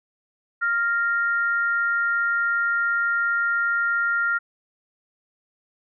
sine tone pair together, 1398.6 / 1854 Hz, F6 / A#6, +2 / -10 cents, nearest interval perfect fourth, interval 488 cents, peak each -20 / -28 dBFS, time 0.61-4.39 s, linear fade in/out 20 ms, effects none

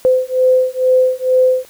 sine beating tone pair, 511 / 513.2 Hz, C5 / C5, -41 / -34 cents, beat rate 2.2 Hz, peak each -13 dBFS, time 0.05-1.65 s, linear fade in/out 0 ms, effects white hiss -44 dBFS RMS until 1.69 s

